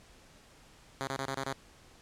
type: tone bursts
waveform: 5% pulse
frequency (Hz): 135.3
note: C#3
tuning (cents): -42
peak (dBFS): -22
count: 6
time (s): 1.01-1.529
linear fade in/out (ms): 0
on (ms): 64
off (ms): 27
effects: pink hiss -58 dBFS RMS until 2.01 s + low-pass 9000 Hz 12 dB/octave